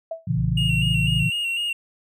sine tone with exponential decay, 655 Hz, E5, 11 cents flat, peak -23 dBFS, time 0.11-0.27 s, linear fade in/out 5 ms, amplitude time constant 33 ms
sine chord, A# diminished, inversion none, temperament just, 116.54 / 139.85 / 167.82 Hz, A#2 / C#3 / E3, 0 / +16 / +31 cents, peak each -24 dBFS, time 0.27-1.3 s, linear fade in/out 10 ms
sine tone, 60.1 Hz, B1, 46 cents flat, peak -27 dBFS, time 0.37-1.24 s, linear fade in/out 5 ms
triangle tone with vibrato, 2794 Hz, F7, in tune, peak -21 dBFS, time 0.57-1.73 s, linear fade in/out 5 ms, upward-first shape square, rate 4 Hz, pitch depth 37 cents each way
effects none

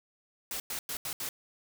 white noise bursts at uneven times, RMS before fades -36 dBFS, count 5, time 0.51-0.6 / 0.7-0.79 / 0.89-0.97 / 1.05-1.13 / 1.2-1.29 s, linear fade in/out 2 ms, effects none

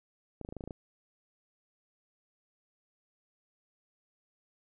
clicks, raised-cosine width 2 ms, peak -27 dBFS, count 9, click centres 0.413 / 0.449 / 0.489 / 0.525 / 0.567 / 0.608 / 0.639 / 0.676 / 0.708 s, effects none

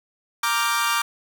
sawtooth chord, G minor seventh, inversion first, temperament equal with one note detuned, 932.3 / 1174.7 / 1396.9 / 1577.1 Hz, Bb5 / D6 / F6 / G6, 0 / 0 / 0 / +10 cents, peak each -23 / -19 / -24 / -25 dBFS, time 0.43-1.02 s, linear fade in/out 5 ms, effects none

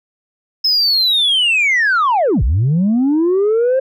sine linear two-way sweep, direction down then up, 5200 to 49 to 537 Hz, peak -9 dBFS, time 0.64-3.8 s, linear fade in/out 10 ms, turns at 2.43 s, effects tanh soft clip ceiling -9 dBFS

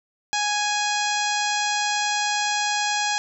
harmonic tone, 830.6 Hz, G#5, in tune, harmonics 1 / 2 / 3 / 4 / 5 / 6 / 7 / 8 / 9, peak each -25 / -28 / -30 / -31 / -32 / -33 / -33 / -34 / -35 dBFS, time 0.33-3.18 s, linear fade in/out 0 ms, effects none

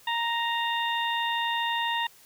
harmonic tone with a mistuned harmonic, 932.3 Hz, A#5, in tune, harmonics 1 / 2 / 3 / 4, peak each -28 / -31 / -33 / -34 dBFS, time 0.07-2.07 s, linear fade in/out 5 ms, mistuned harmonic 4, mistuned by -36 cents, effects white hiss -55 dBFS RMS until 2.25 s

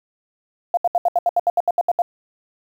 sine tone bursts, 698.5 Hz, F5, in tune, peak -13 dBFS, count 13, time 0.74-2.02 s, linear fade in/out 2 ms, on 32 ms, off 72 ms, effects 8-bit

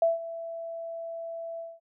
sine tone with ADSR envelope, 665 Hz, E5, 15 cents sharp, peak -18 dBFS, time 0.02-1.8 s, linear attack 3 ms, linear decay 160 ms, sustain -16 dB, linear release 210 ms, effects none

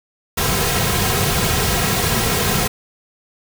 pink noise with comb filter, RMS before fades -18 dBFS, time 0.37-2.68 s, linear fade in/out 10 ms, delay 3.4 ms, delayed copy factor -0.65, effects none

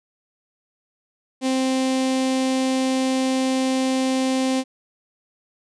sawtooth tone with notch filter, 261.6 Hz, C4, in tune, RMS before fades -21 dBFS, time 1.41-4.64 s, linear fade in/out 50 ms, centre 1400 Hz, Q 1.2, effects resampled to 22050 Hz

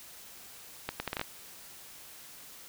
accelerating click train, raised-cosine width 0.3 ms, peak -16 dBFS, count 7, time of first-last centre 0.89-1.214 s, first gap 110 ms, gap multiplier 0.7, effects white hiss -50 dBFS RMS until 2.68 s

